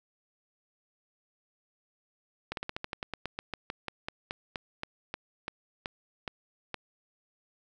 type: slowing click train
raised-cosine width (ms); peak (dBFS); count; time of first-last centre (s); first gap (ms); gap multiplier
0.3; -18; 23; 2.52-6.743; 52; 1.11
effects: none